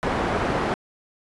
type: low-pass noise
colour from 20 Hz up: white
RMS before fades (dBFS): -24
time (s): 0.03-0.74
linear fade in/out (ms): 0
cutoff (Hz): 1000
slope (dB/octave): 12
effects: resampled to 24000 Hz